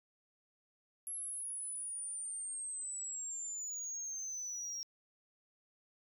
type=exponential sweep; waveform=sine; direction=down; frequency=11220 to 5580 Hz; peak=-37 dBFS; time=1.07-4.83 s; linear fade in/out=0 ms; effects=tanh soft clip ceiling -38 dBFS